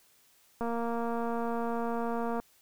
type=click train; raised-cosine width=1 ms; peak=-21 dBFS; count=418; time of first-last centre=0.61-2.4 s; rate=233 Hz; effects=white hiss -64 dBFS RMS until 2.61 s